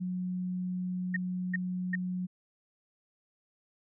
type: tone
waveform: sine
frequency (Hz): 182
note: F#3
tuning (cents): -28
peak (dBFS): -31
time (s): 0-2.27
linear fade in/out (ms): 20
type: tone bursts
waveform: sine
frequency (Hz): 1845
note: A#6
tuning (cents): -18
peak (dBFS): -28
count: 3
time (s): 1.14-1.955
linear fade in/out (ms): 5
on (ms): 25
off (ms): 370
effects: none